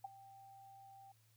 sine tone with ADSR envelope, 784 Hz, G5, in tune, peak -39 dBFS, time 0.04-1.12 s, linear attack 7 ms, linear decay 18 ms, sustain -17 dB, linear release 5 ms, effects added 111 Hz sine -70 dBFS peak until 1.36 s + white hiss -75 dBFS RMS until 1.36 s

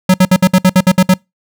square tone bursts, 185 Hz, F#3, in tune, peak -5 dBFS, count 10, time 0.09-1.14 s, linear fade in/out 5 ms, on 51 ms, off 60 ms, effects noise-tail reverb RT60 0.2 s tail -26 dB re dry

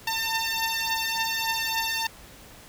10% pulse beating tone pair, 899 / 902.5 Hz, A5 / A5, +37 / +44 cents, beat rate 3.5 Hz, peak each -21 / -19 dBFS, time 0.07-2.07 s, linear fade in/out 5 ms, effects pink hiss -48 dBFS RMS until 2.68 s

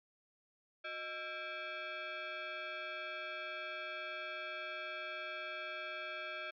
sine tone with frequency modulation, 361.9 Hz, F#4, 38 cents flat, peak -40 dBFS, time 0.84-6.51 s, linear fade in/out 10 ms, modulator 982 Hz, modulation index 2.7, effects MP3 96 kbps

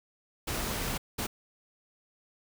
pink noise bursts at uneven times, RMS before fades -33 dBFS, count 2, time 0.47-0.98 / 1.18-1.27 s, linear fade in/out 10 ms, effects none

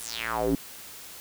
square tone with band-pass filter sweep, 57 Hz, A#1, 38 cents flat, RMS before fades -29 dBFS, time 0-0.55 s, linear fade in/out 0 ms, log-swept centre 11000 to 250 Hz, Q 4.4, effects white hiss -44 dBFS RMS until 1.2 s

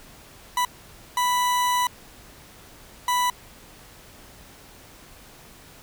40% pulse tone bursts at uneven times, 987.8 Hz, B5, in tune, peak -19 dBFS, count 3, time 0.57-0.65 / 1.17-1.87 / 3.08-3.3 s, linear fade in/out 2 ms, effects pink hiss -48 dBFS RMS until 5.82 s

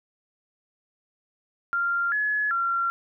sine tone with pitch steps, 1390 / 1699 / 1372 Hz, F6 / G#6 / F6, -9 / +39 / -31 cents, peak -22 dBFS, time 1.73-2.9 s, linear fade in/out 0 ms, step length 390 ms, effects none

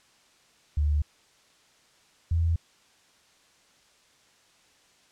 sine tone pair in turn, 74 / 83.06 Hz, D2 / E2, +14 / +14 cents, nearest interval major second, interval 200 cents, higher second, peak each -21 dBFS, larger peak neither, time 0.77-1.02 / 2.31-2.56 s, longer neither, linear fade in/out 5 ms, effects white hiss -61 dBFS RMS until 5.11 s + low-pass 7000 Hz 12 dB/octave

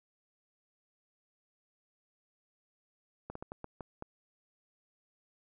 slowing click train, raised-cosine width 1 ms, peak -27 dBFS, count 7, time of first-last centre 3.3-4.024 s, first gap 54 ms, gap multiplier 1.32, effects none

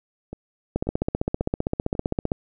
two click trains, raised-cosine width 2 ms, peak -9 / -20 dBFS, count 25 / 4, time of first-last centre 0.76-2.318 / 0.33-1.952 s, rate 15.4 / 1.85 Hz, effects none

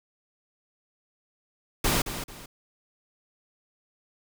pink noise with echo, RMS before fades -24 dBFS, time 1.84-2.02 s, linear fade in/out 5 ms, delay 220 ms, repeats 2, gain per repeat -10 dB, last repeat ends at 2.46 s, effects none

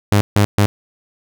sawtooth tone bursts at uneven times, 102.5 Hz, G#2, 22 cents flat, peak -6 dBFS, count 3, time 0.12-0.21 / 0.36-0.45 / 0.58-0.66 s, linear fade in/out 0 ms, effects none

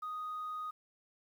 sine tone, 1244.5 Hz, D#6, in tune, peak -36 dBFS, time 0.02-0.71 s, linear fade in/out 10 ms, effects tanh soft clip ceiling -35 dBFS + 11-bit

